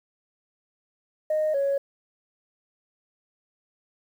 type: tone pair in turn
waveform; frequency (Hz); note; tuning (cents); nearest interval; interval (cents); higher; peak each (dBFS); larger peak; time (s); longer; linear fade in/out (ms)
sine; 618 / 555.9; D#5 / C#5; -12 / +5; major second; 183; first; -20; neither; 1.3-1.54 / 1.54-1.78; neither; 5
effects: tanh soft clip ceiling -18 dBFS + 9-bit